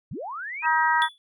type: linear sweep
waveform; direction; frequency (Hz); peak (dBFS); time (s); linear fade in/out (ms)
sine; up; 82.41 to 2629; -31; 0.11-0.66; 5
type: harmonic tone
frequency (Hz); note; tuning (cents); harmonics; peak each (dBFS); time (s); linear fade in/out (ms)
317.3; D#4; +34; 3 / 4 / 5 / 6; -21 / -27 / -25 / -26; 0.62-1.09; 50
type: tone with exponential decay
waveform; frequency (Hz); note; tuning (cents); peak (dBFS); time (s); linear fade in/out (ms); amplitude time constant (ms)
triangle; 3441; A7; -39; -21; 1.02-1.18; 0; 34
effects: none